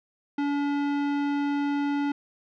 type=tone with tanh clipping; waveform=sine; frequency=285.9 Hz; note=D4; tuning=46 cents flat; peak=-26 dBFS; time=0.38-2.12 s; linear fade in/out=5 ms; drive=18 dB; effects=none